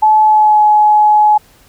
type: tone with pitch glide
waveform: sine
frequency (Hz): 861 to 845.7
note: A5 to G#5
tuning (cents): -38 to +31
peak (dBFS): -5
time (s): 0.02-1.38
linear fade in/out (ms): 10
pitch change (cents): -31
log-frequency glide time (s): 0.23-0.63
effects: pink hiss -47 dBFS RMS until 1.68 s